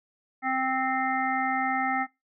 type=harmonic tone; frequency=261.6 Hz; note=C4; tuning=in tune; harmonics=1 / 3 / 5 / 7 / 8; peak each=-32 / -27 / -31 / -33 / -33 dBFS; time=0.42-2.07 s; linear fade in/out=50 ms; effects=noise-tail reverb RT60 0.2 s tail -18 dB re dry

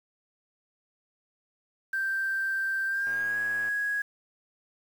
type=tone with pitch glide; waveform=sine; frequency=1569 to 1660.4 Hz; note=G6 to G#6; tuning=+1 to -1 cents; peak=-26 dBFS; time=1.93-4.02 s; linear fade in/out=5 ms; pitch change=+98 cents; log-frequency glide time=2.87-3.38 s
type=click train; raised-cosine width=0.5 ms; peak=-31 dBFS; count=73; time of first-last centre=3.07-3.685 s; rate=117 Hz
effects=8-bit

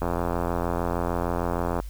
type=click train; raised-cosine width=1 ms; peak=-12 dBFS; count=155; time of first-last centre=0.02-1.8 s; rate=86.5 Hz; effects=added 50 Hz sine -33 dBFS peak until 1.89 s + white hiss -53 dBFS RMS until 1.89 s

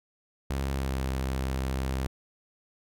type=tone with pitch glide; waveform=sawtooth; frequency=67.8 to 65.87 Hz; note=C#2 to C2; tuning=-38 to +12 cents; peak=-24 dBFS; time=0.5-2.07 s; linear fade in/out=5 ms; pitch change=-50 cents; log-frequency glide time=0.73-0.96 s; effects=none

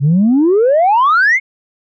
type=exponential sweep; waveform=sine; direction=up; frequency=132.3 to 2216 Hz; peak=-6 dBFS; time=0-1.4 s; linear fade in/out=50 ms; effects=tanh soft clip ceiling -5 dBFS

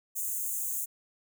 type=high-pass noise; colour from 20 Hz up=white; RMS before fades=-33 dBFS; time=0.15-0.86 s; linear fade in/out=20 ms; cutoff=6400 Hz; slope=96 dB/octave; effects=none

